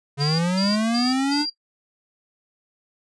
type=linear sweep; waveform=square; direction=up; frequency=138.59 to 300.2 Hz; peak=-20 dBFS; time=0.17-1.46 s; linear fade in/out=50 ms
type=tone bursts; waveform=sine; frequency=4760 Hz; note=D8; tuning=22 cents sharp; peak=-25 dBFS; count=4; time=0.2-1.5 s; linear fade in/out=10 ms; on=190 ms; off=180 ms
effects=noise-tail reverb RT60 0.1 s tail -19 dB re dry + resampled to 22050 Hz